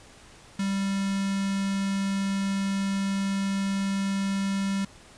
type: tone with notch filter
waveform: square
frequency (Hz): 196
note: G3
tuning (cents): 0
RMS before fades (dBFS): -27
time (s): 0.59-4.85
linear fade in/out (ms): 5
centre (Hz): 660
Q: 1
effects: pink hiss -51 dBFS RMS until 5.17 s + resampled to 22050 Hz